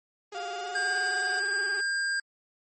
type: tone with vibrato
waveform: sawtooth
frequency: 398 Hz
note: G4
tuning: 26 cents sharp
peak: -35 dBFS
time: 0.32-1.81 s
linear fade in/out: 5 ms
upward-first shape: square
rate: 19 Hz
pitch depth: 70 cents each way
type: tone with pitch glide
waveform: 35% pulse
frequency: 704 to 733.9 Hz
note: F5 to F#5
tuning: +14 to -14 cents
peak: -32 dBFS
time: 0.34-1.41 s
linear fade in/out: 20 ms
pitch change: +72 cents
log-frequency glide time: 0.53-0.95 s
type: tone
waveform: square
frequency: 1603 Hz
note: G6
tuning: 38 cents sharp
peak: -27 dBFS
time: 0.75-2.2 s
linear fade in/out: 5 ms
effects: MP3 32 kbps